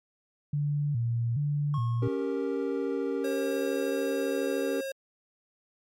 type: tone with vibrato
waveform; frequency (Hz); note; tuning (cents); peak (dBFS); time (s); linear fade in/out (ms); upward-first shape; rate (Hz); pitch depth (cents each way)
sine; 130.81; C3; 0; -25; 0.53-2.08; 5; square; 1.2; 190
type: tone with exponential decay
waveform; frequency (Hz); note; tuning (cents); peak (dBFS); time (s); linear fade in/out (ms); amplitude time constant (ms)
triangle; 1088; C#6; -33; -32; 1.74-2.8; 1; 230
type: chord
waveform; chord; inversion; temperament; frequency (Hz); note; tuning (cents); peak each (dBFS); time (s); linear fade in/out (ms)
triangle; G diminished; second; equal; 277.2 / 392 / 466.2; Db4 / G4 / Bb4; 0 / 0 / 0; -30; 2.02-4.81; 5
type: tone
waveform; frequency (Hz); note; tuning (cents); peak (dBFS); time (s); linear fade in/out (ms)
square; 539; C#5; -49; -33; 3.24-4.92; 5
effects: MP3 64 kbps